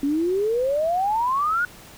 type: exponential sweep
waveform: sine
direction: up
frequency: 274 to 1480 Hz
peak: -19 dBFS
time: 0.03-1.65 s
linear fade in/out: 2 ms
effects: pink hiss -45 dBFS RMS until 1.97 s